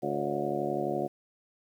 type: harmonic tone with a mistuned harmonic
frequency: 71.9 Hz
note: D2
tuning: 36 cents flat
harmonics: 2 / 3 / 4 / 5 / 6 / 7 / 8 / 9 / 10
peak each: -40 / -38 / -38 / -33 / -39 / -40 / -36 / -40 / -35 dBFS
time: 0.02-1.08 s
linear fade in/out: 20 ms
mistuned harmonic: 7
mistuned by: +84 cents
effects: 10-bit